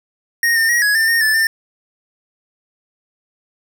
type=tone with pitch steps; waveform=square; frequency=1862 / 1812 / 1898 / 1674 / 1793 / 1841 / 1748 / 1796 Hz; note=A#6 / A#6 / A#6 / G#6 / A6 / A#6 / A6 / A6; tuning=-2 / -50 / +31 / +13 / +32 / -22 / -12 / +35 cents; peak=-13 dBFS; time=0.43-1.47 s; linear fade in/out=2 ms; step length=130 ms; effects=none